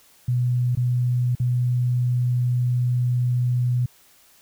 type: tone with dropouts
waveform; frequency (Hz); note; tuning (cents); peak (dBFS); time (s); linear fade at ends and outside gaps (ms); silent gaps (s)
sine; 123.47; B2; 0; -18; 0.28-3.86; 5; 0.752-0.771 / 1.352-1.399
effects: white hiss -55 dBFS RMS until 4.41 s